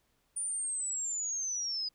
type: linear sweep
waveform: sine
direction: down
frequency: 9397 to 4935 Hz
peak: -32 dBFS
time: 0.36-1.89 s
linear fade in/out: 10 ms
effects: pink hiss -74 dBFS RMS until 1.94 s